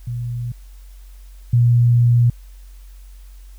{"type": "tone pair in turn", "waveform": "sine", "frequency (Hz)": [120.4, 119.78], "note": ["B2", "A#2"], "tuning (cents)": [-44, 47], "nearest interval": "unison", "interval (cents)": 9, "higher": "first", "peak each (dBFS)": [-22, -10], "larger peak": "second", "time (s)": [[0.07, 0.52], [1.53, 2.3]], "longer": "second", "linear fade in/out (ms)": 5, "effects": ["added 46 Hz sine -37 dBFS peak until 3.58 s", "white hiss -55 dBFS RMS until 3.58 s"]}